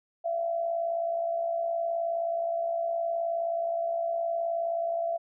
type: tone with amplitude modulation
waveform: sine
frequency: 674 Hz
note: E5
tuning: 38 cents sharp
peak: -24 dBFS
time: 0.24-5.18 s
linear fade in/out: 20 ms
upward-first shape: sine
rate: 59.2 Hz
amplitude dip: 55%
effects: none